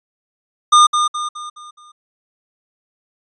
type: tone with echo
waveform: square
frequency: 1214 Hz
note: D#6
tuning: 43 cents flat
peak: -7 dBFS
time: 0.72-0.87 s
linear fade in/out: 10 ms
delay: 210 ms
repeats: 5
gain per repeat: -7 dB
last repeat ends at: 1.92 s
effects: resampled to 22050 Hz